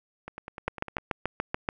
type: two click trains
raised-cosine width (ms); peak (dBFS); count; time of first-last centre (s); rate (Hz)
0.5; -12 / -23; 8 / 8; 0.68-1.689 / 0.28-0.984; 6.94 / 9.95
effects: none